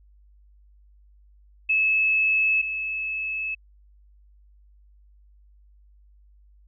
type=tone pair in turn; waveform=sine; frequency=2598 / 2598 Hz; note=E7 / E7; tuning=-26 / -26 cents; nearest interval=unison; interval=0 cents; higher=neither; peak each=-18 / -26 dBFS; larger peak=first; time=1.69-2.62 / 2.62-3.55 s; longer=neither; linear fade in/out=10 ms; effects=added 50 Hz sine -52 dBFS peak until 6.67 s